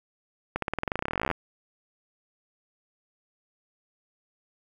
accelerating click train, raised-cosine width 0.5 ms, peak -12 dBFS, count 26, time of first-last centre 0.56-1.313 s, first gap 63 ms, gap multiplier 0.93, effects 8-bit

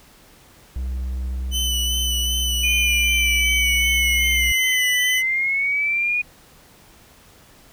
triangle tone, 63.7 Hz, C2, 46 cents flat, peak -21 dBFS, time 0.76-4.52 s, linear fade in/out 0 ms
sawtooth tone with vibrato, 2999 Hz, F#7, 23 cents sharp, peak -18 dBFS, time 1.51-5.23 s, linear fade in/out 50 ms, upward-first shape sine, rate 2.6 Hz, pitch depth 29 cents each way
sine linear two-way sweep, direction down then up, 2464 to 1975.5 to 2464 Hz, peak -18 dBFS, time 2.63-6.22 s, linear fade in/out 10 ms, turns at 5.02 s
effects pink hiss -50 dBFS RMS until 7.72 s

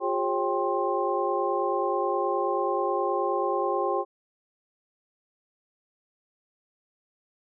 sine tone cluster, 357 / 406.4 / 542 / 789 / 1057 Hz, F4 / G#4 / C#5 / G5 / C6, +38 / -38 / -39 / +11 / +17 cents, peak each -30 dBFS, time 0-4.05 s, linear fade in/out 50 ms, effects none

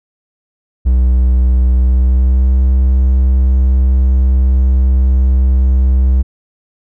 triangle tone with pitch glide, 62.6 to 64.66 Hz, B1 to C2, +24 to -20 cents, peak -5 dBFS, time 0.85-6.23 s, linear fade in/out 20 ms, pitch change +56 cents, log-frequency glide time 1.76-2.62 s, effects none

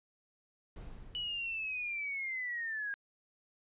brown noise with exponential decay, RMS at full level -44 dBFS, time 0.76-2.47 s, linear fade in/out 2 ms, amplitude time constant 370 ms
sine linear sweep, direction down, 2960 to 1615 Hz, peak -35 dBFS, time 1.15-2.94 s, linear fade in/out 0 ms
effects resampled to 8000 Hz

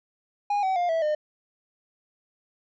triangle tone with pitch steps, 819 / 759.8 / 704.8 / 653.8 / 606.5 Hz, G#5 / F#5 / F5 / E5 / D#5, -24 / +46 / +16 / -14 / -44 cents, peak -20 dBFS, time 0.5-1.15 s, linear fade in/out 5 ms, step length 130 ms, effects resampled to 16000 Hz

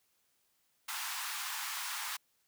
pink high-pass noise, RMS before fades -39 dBFS, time 0.88-2.17 s, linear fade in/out 10 ms, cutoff 860 Hz, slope 48 dB/octave, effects white hiss -75 dBFS RMS until 2.47 s

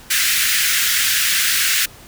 pink high-pass noise, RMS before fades -17 dBFS, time 0.1-1.86 s, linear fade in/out 10 ms, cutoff 1500 Hz, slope 48 dB/octave, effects pink hiss -42 dBFS RMS until 2.07 s

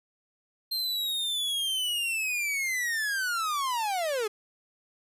45% pulse linear sweep, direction down, 4186 to 404.1 Hz, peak -27 dBFS, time 0.71-4.28 s, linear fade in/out 10 ms, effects resampled to 32000 Hz

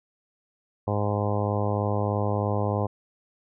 harmonic tone, 103.2 Hz, G#2, 10 cents flat, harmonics 1 / 2 / 3 / 4 / 5 / 6 / 7 / 8 / 9 / 10, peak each -26 / -32 / -35 / -33 / -31 / -34 / -35 / -35 / -38 / -37 dBFS, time 0.87-2.87 s, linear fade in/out 10 ms, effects none

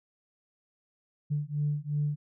sine beating tone pair, 146 / 148.8 Hz, D3 / D3, -10 / +23 cents, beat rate 2.8 Hz, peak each -30 dBFS, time 1.3-2.16 s, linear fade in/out 20 ms, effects tanh soft clip ceiling -20 dBFS

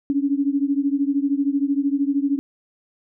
sine beating tone pair, 276 / 289 Hz, C#4 / D4, -7 / -28 cents, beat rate 13 Hz, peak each -20 / -22 dBFS, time 0.1-2.39 s, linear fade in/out 0 ms, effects none

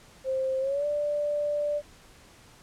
sine tone with pitch glide, 527 to 588.1 Hz, C5 to D5, +12 to +2 cents, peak -25 dBFS, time 0.24-1.82 s, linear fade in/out 50 ms, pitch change +190 cents, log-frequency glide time 0.6-0.86 s, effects pink hiss -54 dBFS RMS until 2.62 s + low-pass 10000 Hz 12 dB/octave

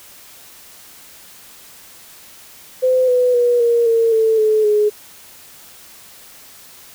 sine tone with pitch steps, 512 / 497.7 / 483.8 / 470.3 / 457.2 / 444.4 / 432 / 420 Hz, C5 / B4 / B4 / A#4 / A#4 / A4 / A4 / G#4, -38 / +13 / -36 / +15 / -34 / +17 / -32 / +19 cents, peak -11 dBFS, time 2.82-4.9 s, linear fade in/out 20 ms, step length 260 ms, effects white hiss -42 dBFS RMS until 6.94 s

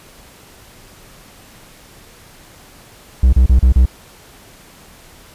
triangle tone bursts, 63 Hz, B1, 35 cents sharp, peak -4 dBFS, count 5, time 3.23-3.857 s, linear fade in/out 5 ms, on 99 ms, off 33 ms, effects pink hiss -43 dBFS RMS until 5.34 s + resampled to 32000 Hz

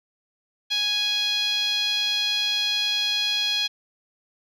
10% pulse tone with band-pass filter, 830.6 Hz, G#5, in tune, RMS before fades -24 dBFS, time 0.7-3.68 s, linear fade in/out 20 ms, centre 3600 Hz, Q 3.5, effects none

